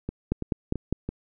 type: two click trains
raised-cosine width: 3 ms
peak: -11 / -17 dBFS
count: 4 / 4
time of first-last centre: 0.32-0.926 / 0.09-1.09 s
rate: 4.95 / 3 Hz
effects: none